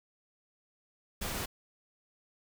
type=noise; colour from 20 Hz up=pink; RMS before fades=-36 dBFS; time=1.21-1.46 s; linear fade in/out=10 ms; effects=none